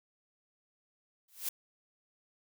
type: noise with exponential growth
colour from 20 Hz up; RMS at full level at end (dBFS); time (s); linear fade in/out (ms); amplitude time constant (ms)
blue; -31; 1.28-1.49; 5; 45
effects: none